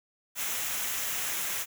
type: noise with comb filter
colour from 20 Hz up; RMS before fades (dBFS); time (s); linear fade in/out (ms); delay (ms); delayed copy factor
white; -32; 0.35-1.66; 50; 0.22; -0.5
effects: none